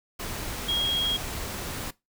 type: tone in noise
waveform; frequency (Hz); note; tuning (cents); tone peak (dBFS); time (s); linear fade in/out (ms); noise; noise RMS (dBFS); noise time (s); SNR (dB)
sine; 3274; G#7; -25; -24; 0.68-1.17; 10; pink; -34; 0.19-1.91; +7
effects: noise-tail reverb RT60 0.2 s tail -20 dB re dry